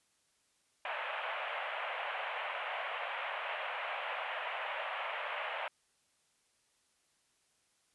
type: band-pass noise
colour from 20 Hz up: pink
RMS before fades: -39 dBFS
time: 0.85-5.68 s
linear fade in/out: 2 ms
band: 570 to 3000 Hz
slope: 48 dB/octave
effects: white hiss -74 dBFS RMS until 7.94 s + resampled to 24000 Hz